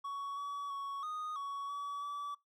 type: tone with pitch steps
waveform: triangle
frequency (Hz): 1119 / 1136 / 1114 / 1238 / 1120 / 1140 / 1151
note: C#6 / C#6 / C#6 / D#6 / C#6 / C#6 / D6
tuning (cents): +16 / +42 / +8 / -9 / +18 / +48 / -35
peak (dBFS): -36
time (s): 0.04-2.35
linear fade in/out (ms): 10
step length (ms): 330
effects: noise-tail reverb RT60 0.2 s tail -25 dB re dry